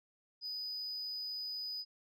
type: tone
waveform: sine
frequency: 4978 Hz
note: D#8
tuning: in tune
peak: -36 dBFS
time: 0.41-1.85 s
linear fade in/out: 50 ms
effects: tanh soft clip ceiling -37 dBFS